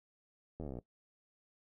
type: slowing click train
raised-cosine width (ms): 2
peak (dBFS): -30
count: 14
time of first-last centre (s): 0.6-0.787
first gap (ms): 12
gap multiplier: 1.03
effects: noise-tail reverb RT60 0.1 s tail -18 dB re dry